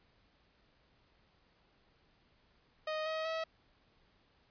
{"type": "tone with pitch steps", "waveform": "sawtooth", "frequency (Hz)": [622.3, 633.9, 645.7], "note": ["D#5", "D#5", "E5"], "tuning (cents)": [0, 32, -36], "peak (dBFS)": -31, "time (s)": [2.87, 3.44], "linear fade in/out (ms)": 5, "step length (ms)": 190, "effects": ["pink hiss -70 dBFS RMS until 4.5 s", "resampled to 11025 Hz"]}